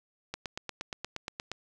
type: click train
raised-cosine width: 0.2 ms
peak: -18 dBFS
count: 11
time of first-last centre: 0.34-1.516 s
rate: 8.5 Hz
effects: none